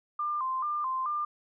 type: tone with vibrato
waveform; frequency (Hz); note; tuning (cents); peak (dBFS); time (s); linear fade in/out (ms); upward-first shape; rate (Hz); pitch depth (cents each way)
sine; 1117; C#6; +13; -28; 0.19-1.25; 5; square; 2.3; 120
effects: none